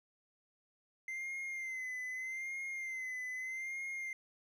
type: tone with vibrato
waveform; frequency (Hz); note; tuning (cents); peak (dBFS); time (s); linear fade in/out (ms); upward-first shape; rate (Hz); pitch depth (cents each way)
triangle; 2073; C7; -17; -37; 1.08-4.13; 2; sine; 0.81; 55
effects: none